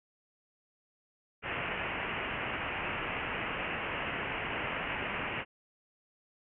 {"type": "low-pass noise", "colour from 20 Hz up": "white", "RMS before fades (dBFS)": -36, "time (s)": [1.42, 5.45], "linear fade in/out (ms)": 50, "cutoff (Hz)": 2900, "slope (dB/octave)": 96, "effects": []}